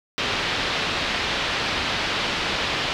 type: low-pass noise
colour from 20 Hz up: white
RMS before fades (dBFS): -25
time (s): 0.18-2.93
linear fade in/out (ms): 0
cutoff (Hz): 4000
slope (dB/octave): 24
effects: none